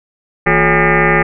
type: tone with frequency modulation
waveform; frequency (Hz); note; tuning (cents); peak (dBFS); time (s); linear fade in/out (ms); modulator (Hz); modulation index
sine; 822; G#5; -18; -8; 0.46-1.23; 10; 197; 6.9
effects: none